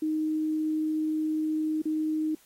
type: tone with dropouts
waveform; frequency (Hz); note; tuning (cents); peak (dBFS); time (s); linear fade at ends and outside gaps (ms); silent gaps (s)
sine; 311.1; D#4; 0; -25; 0.02-2.35; 5; 1.819-1.854
effects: white hiss -60 dBFS RMS until 2.45 s + AAC 48 kbps